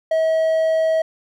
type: tone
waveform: triangle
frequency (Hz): 642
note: E5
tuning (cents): -46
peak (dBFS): -13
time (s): 0.11-1.02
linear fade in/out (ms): 5
effects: none